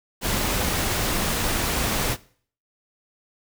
pink noise, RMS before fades -24 dBFS, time 0.21-2.17 s, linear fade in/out 50 ms, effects noise-tail reverb RT60 0.5 s tail -20 dB re dry

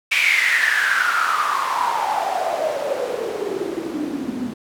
white noise with band-pass filter sweep, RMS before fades -21 dBFS, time 0.11-4.54 s, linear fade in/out 10 ms, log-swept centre 2400 to 230 Hz, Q 8.9, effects none

